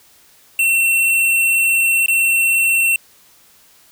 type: tone with dropouts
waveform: square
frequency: 2709 Hz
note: E7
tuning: 47 cents sharp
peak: -13 dBFS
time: 0.59-2.96 s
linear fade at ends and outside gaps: 2 ms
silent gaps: 2.061-2.082 s
effects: white hiss -50 dBFS RMS until 3.91 s